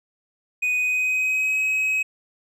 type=tone with pitch glide; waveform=triangle; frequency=2489 to 2550 Hz; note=D#7 to D#7; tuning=0 to +42 cents; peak=-18 dBFS; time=0.62-2.03 s; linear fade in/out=10 ms; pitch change=+42 cents; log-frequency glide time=0.74-1.63 s; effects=none